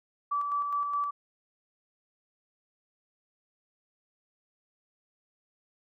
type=tone with tremolo; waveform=sine; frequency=1155 Hz; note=D6; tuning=29 cents flat; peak=-26 dBFS; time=0.31-1.11 s; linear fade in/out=10 ms; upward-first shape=square; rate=4.8 Hz; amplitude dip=35%; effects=none